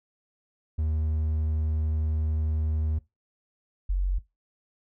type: tone pair in turn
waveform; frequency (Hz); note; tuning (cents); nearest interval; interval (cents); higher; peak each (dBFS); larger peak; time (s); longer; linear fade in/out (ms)
triangle / sine; 77.78 / 46.25; D#2 / F#1; 0 / 0; major sixth; 900; first; -22; neither; 0.78-2.99 / 3.89-4.19; first; 10
effects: noise-tail reverb RT60 0.2 s tail -19 dB re dry